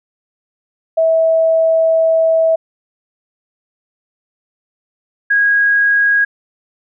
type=tone pair in turn; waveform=sine; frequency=650 / 1644.5 Hz; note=E5 / G#6; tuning=-24 / -18 cents; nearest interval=octave + major third; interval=1606 cents; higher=second; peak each=-9 dBFS; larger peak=neither; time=0.97-2.56 / 5.3-6.25 s; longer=first; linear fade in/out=10 ms; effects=none